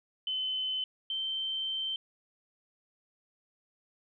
sine tone pair in turn, 3046 / 3112 Hz, F#7 / G7, +50 / -13 cents, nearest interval unison, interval 37 cents, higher second, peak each -30 / -31 dBFS, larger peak first, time 0.27-0.84 / 1.1-1.96 s, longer second, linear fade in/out 2 ms, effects none

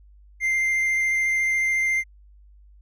triangle tone with vibrato, 2093 Hz, C7, in tune, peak -18 dBFS, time 0.4-2.04 s, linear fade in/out 50 ms, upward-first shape sine, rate 14 Hz, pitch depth 9 cents each way, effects added 50 Hz sine -48 dBFS peak until 2.81 s

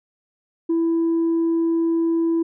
sine tone, 331.4 Hz, E4, 9 cents sharp, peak -15 dBFS, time 0.69-2.43 s, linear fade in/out 10 ms, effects tanh soft clip ceiling -15 dBFS

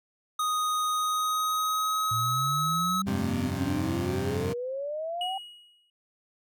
square tone with pitch glide, 1244.5 to 1284.7 Hz, D#6 to E6, 0 to -45 cents, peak -26 dBFS, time 0.39-3.02 s, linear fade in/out 5 ms, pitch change +55 cents, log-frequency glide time 0.9-2.51 s
sine exponential sweep, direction up, 111.7 to 784 Hz, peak -30 dBFS, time 2.11-5.38 s, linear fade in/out 5 ms
20% pulse chord, F suspended second, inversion none, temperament equal, 87.31 / 98 / 130.81 Hz, F2 / G2 / C3, 0 / 0 / 0 cents, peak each -28 dBFS, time 3.06-4.54 s, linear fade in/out 20 ms
triangle tone with exponential decay, 2900 Hz, F#7, 35 cents flat, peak -27 dBFS, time 5.21-5.9 s, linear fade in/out 2 ms, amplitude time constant 150 ms
effects none

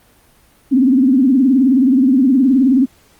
sine tone with vibrato, 261.6 Hz, C4, in tune, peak -8 dBFS, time 0.71-2.86 s, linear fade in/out 20 ms, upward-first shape triangle, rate 19 Hz, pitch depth 170 cents each way, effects pink hiss -51 dBFS RMS until 3.19 s + Opus 32 kbps

